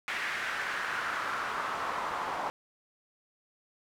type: noise with band-pass filter sweep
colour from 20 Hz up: pink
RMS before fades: -34 dBFS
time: 0.08-2.5 s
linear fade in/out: 0 ms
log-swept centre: 1900 to 930 Hz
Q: 2.5
effects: none